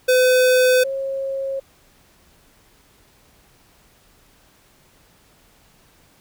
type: tone pair in turn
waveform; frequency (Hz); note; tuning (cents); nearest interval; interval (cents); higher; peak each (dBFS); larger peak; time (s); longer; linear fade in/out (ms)
square / sine; 507 / 541.4; B4 / C#5; +45 / -41; minor second; 114; second; -13 / -22; first; 0.08-0.84 / 0.84-1.6; neither; 10
effects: pink hiss -55 dBFS RMS until 6.2 s